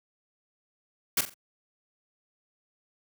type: noise with echo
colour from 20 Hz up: white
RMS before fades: -24 dBFS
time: 1.17-1.21 s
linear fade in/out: 5 ms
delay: 44 ms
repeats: 3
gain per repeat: -10 dB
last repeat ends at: 1.342 s
effects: high-pass 80 Hz 12 dB/octave